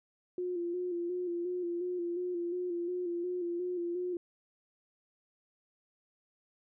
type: tone with vibrato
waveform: sine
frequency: 352.4 Hz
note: F4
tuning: 16 cents sharp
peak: -32 dBFS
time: 0.38-4.17 s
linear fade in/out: 2 ms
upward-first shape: square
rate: 2.8 Hz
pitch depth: 37 cents each way
effects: none